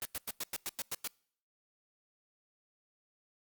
white noise bursts, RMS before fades -37 dBFS, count 9, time 0.02-1.075 s, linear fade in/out 0 ms, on 31 ms, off 97 ms, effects noise-tail reverb RT60 0.6 s tail -26 dB re dry + Opus 32 kbps

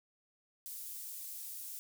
pink high-pass noise, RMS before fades -45 dBFS, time 0.66-1.79 s, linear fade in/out 0 ms, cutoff 11000 Hz, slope 12 dB/octave, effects none

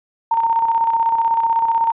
sine tone with tremolo, 915 Hz, A#5, 32 cents flat, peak -12 dBFS, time 0.31-1.92 s, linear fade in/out 5 ms, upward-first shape square, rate 16 Hz, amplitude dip 45%, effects resampled to 8000 Hz

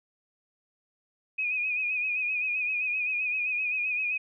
sine tone with vibrato, 2489 Hz, D#7, in tune, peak -26 dBFS, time 1.38-4.18 s, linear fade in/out 10 ms, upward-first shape sine, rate 7.7 Hz, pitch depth 52 cents each way, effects none

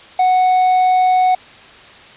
triangle tone with quantisation, 739 Hz, F#5, 2 cents flat, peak -8 dBFS, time 0.19-1.35 s, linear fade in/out 5 ms, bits 6, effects white hiss -40 dBFS RMS until 2.16 s + resampled to 8000 Hz

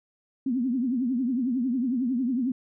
sine tone with vibrato, 250.4 Hz, B3, 24 cents sharp, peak -23 dBFS, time 0.46-2.52 s, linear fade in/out 5 ms, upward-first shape triangle, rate 11 Hz, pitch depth 180 cents each way, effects none

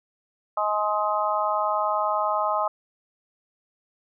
harmonic tone, 210 Hz, G#3, 19 cents sharp, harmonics 3 / 4 / 5 / 6, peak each -27 / -27 / -27 / -27 dBFS, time 0.57-2.68 s, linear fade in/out 5 ms, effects none

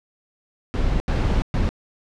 brown noise bursts at uneven times, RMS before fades -20 dBFS, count 3, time 0.74-1 / 1.08-1.42 / 1.54-1.69 s, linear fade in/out 0 ms, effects low-pass 5000 Hz 12 dB/octave

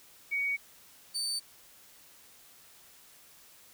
sine / 30% pulse tone pair in turn, 2245 / 4563 Hz, C#7 / C#8, +21 / +49 cents, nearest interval octave, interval 1228 cents, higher second, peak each -28 dBFS, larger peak neither, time 0.31-0.57 / 1.14-1.4 s, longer neither, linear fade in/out 20 ms, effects white hiss -57 dBFS RMS until 3.73 s

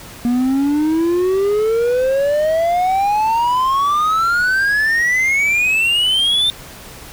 triangle exponential sweep, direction up, 237.2 to 3606 Hz, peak -11 dBFS, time 0.25-6.5 s, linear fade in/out 0 ms, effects pink hiss -36 dBFS RMS until 7.12 s

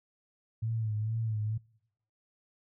sine tone with vibrato, 110 Hz, A2, in tune, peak -29 dBFS, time 0.62-1.58 s, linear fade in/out 10 ms, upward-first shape sine, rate 2.2 Hz, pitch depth 59 cents each way, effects noise-tail reverb RT60 0.8 s tail -24 dB re dry

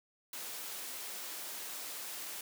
white high-pass noise, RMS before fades -43 dBFS, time 0.33-2.41 s, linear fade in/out 2 ms, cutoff 280 Hz, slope 12 dB/octave, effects none

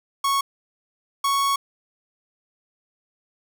45% pulse tone pair in turn, 1105 / 1109.5 Hz, C#6 / C#6, -6 / +1 cents, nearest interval unison, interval 7 cents, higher second, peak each -19 dBFS, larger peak neither, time 0.24-0.41 / 1.24-1.56 s, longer second, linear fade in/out 5 ms, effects none

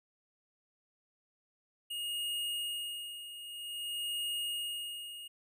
square tone with tremolo, 2859 Hz, F7, 40 cents sharp, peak -34 dBFS, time 1.9-5.28 s, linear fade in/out 10 ms, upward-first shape sine, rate 0.52 Hz, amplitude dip 70%, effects none

